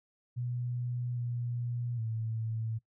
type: tone with pitch steps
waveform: sine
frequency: 122.3 / 120.4 / 112.1 Hz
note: B2 / B2 / A2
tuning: -16 / -44 / +33 cents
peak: -32 dBFS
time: 0.36-2.79 s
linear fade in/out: 20 ms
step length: 810 ms
effects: noise-tail reverb RT60 0.1 s tail -19 dB re dry